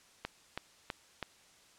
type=click train; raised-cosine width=0.3 ms; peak=-20 dBFS; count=4; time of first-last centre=0.25-1.227 s; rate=3.07 Hz; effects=white hiss -62 dBFS RMS until 1.78 s + low-pass 8000 Hz 12 dB/octave